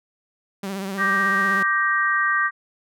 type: tone with vibrato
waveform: sawtooth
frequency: 194.5 Hz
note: G3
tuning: 13 cents flat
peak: -23 dBFS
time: 0.63-1.63 s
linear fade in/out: 5 ms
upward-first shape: triangle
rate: 16 Hz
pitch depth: 63 cents each way
type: chord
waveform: sine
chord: G minor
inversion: second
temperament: just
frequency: 1176 / 1568 / 1881.6 Hz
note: D6 / G6 / Bb6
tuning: +2 / 0 / +16 cents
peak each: -22 dBFS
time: 0.97-2.51 s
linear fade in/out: 50 ms
effects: none